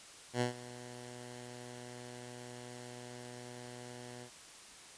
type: tone with ADSR envelope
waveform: 10% pulse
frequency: 122.6 Hz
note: B2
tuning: 12 cents flat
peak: -21 dBFS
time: 0.33-4.31 s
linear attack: 79 ms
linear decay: 120 ms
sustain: -18 dB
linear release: 83 ms
effects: white hiss -54 dBFS RMS until 4.97 s + resampled to 22050 Hz